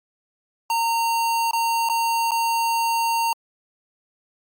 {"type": "tone with dropouts", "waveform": "square", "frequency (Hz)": 920, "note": "A#5", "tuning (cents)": -23, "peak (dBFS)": -20, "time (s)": [0.7, 3.33], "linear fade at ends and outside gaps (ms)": 2, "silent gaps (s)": [[1.511, 1.532], [1.889, 1.897], [2.309, 2.317]], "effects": ["Opus 48 kbps"]}